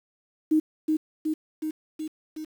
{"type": "tone with echo", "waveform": "sine", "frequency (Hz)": 311.1, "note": "D#4", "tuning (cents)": 0, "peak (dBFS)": -17, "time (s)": [0.51, 0.6], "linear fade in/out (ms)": 10, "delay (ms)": 370, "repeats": 5, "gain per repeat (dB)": -3, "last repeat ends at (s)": 2.45, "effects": ["8-bit"]}